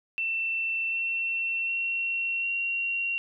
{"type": "tone with pitch steps", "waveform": "sine", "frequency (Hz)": [2683, 2705, 2727, 2749], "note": ["E7", "E7", "F7", "F7"], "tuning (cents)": [30, 44, -42, -28], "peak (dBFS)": -26, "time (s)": [0.18, 3.18], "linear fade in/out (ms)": 0, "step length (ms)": 750, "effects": []}